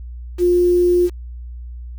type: tone with quantisation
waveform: sine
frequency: 354.2 Hz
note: F4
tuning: 24 cents sharp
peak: -11 dBFS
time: 0.38-1.1 s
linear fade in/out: 50 ms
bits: 6
effects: added 60 Hz sine -29 dBFS peak until 1.98 s

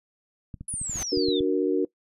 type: clicks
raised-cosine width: 5 ms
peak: -25 dBFS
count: 9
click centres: 0.542 / 0.61 / 0.74 / 0.815 / 0.896 / 0.958 / 1.174 / 1.285 / 1.407 s
type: exponential sweep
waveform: sine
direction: down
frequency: 10260 to 3429 Hz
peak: -29 dBFS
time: 0.68-1.4 s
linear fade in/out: 5 ms
type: noise with exponential growth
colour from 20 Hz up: pink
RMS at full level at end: -32 dBFS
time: 0.76-1.03 s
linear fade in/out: 1 ms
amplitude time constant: 57 ms
type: chord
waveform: sine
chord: D augmented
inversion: none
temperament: equal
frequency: 293.7 / 370 / 466.2 Hz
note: D4 / F#4 / A#4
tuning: 0 / 0 / 0 cents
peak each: -25 / -24 / -26 dBFS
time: 1.12-1.85 s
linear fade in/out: 5 ms
effects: noise-tail reverb RT60 0.1 s tail -20 dB re dry + resampled to 32000 Hz

